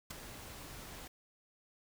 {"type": "noise with ADSR envelope", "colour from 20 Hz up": "pink", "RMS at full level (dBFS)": -39, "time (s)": [0.1, 1.08], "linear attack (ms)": 10, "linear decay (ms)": 8, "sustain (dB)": -10, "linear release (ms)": 8, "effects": []}